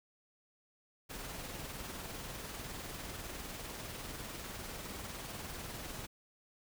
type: noise with tremolo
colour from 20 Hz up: pink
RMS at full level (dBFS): -43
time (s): 1.09-6.07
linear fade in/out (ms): 20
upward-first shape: sine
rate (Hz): 20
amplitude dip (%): 35
effects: none